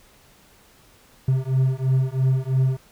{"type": "beating tone pair", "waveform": "triangle", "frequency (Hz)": [129.9, 132.9], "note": ["C3", "C3"], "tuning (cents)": [-12, 27], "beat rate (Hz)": 3, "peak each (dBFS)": -19, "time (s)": [1.28, 2.77], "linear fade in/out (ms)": 5, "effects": ["pink hiss -54 dBFS RMS until 2.91 s"]}